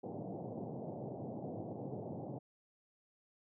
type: band-pass noise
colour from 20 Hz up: pink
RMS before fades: -44 dBFS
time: 0.03-2.39 s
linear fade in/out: 10 ms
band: 110 to 770 Hz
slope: 48 dB/octave
effects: none